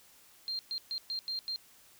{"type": "tone bursts at uneven times", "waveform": "sine", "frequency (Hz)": 4186, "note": "C8", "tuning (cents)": 0, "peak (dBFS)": -33, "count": 6, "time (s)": [[0.48, 0.59], [0.71, 0.78], [0.91, 0.98], [1.1, 1.19], [1.28, 1.39], [1.48, 1.56]], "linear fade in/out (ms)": 0, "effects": ["white hiss -60 dBFS RMS until 1.99 s"]}